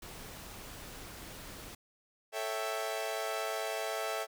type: noise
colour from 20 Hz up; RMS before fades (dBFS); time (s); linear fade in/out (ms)
pink; -47; 0.02-1.75; 5
type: chord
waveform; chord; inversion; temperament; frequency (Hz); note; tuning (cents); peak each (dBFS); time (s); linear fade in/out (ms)
sawtooth; A dominant seventh; none; equal; 440 / 554.4 / 659.3 / 784; A4 / C#5 / E5 / G5; 0 / 0 / 0 / 0; -36 / -38 / -33 / -38; 2.32-4.27; 50
effects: none